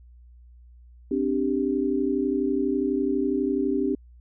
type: chord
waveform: sine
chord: C suspended second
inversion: none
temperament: equal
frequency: 261.6 / 293.7 / 392 Hz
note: C4 / D4 / G4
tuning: 0 / 0 / 0 cents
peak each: -26 dBFS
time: 1.11-3.95 s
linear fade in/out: 5 ms
effects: added 60 Hz sine -47 dBFS peak until 4.2 s